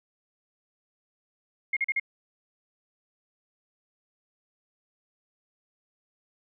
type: tone bursts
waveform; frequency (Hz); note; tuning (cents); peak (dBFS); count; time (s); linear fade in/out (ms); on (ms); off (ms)
sine; 2141; C7; +39; -23; 4; 1.73-1.998; 5; 37; 40
effects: none